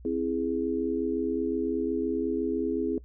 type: chord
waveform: sine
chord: C augmented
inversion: none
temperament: equal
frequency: 261.6 / 329.6 / 415.3 Hz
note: C4 / E4 / G#4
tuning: 0 / 0 / 0 cents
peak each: -30 dBFS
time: 0.05-2.98 s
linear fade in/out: 2 ms
effects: noise-tail reverb RT60 0.1 s tail -21 dB re dry + added 60 Hz sine -45 dBFS peak until 3.04 s